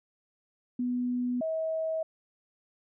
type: tone pair in turn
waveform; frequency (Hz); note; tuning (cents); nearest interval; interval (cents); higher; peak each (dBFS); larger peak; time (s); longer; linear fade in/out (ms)
sine; 246.9 / 641.5; B3 / E5; 0 / -47; octave + perfect fourth; 1653; second; -27 / -28; first; 0.79-1.41 / 1.41-2.03; neither; 5
effects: none